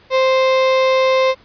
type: tone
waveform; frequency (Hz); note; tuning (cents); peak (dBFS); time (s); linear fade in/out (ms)
35% pulse; 523.3; C5; 0; -10; 0.1-1.35; 50
effects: pink hiss -49 dBFS RMS until 1.44 s + resampled to 11025 Hz